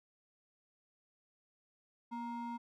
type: ring-modulated tone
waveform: triangle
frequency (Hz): 587.3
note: D5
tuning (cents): 0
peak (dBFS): -34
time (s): 2.11-2.58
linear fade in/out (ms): 20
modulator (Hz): 349
effects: none